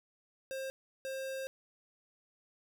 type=tone bursts at uneven times; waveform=square; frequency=532 Hz; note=C5; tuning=29 cents sharp; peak=-38 dBFS; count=2; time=0.51-0.7 / 1.05-1.47 s; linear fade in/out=0 ms; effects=none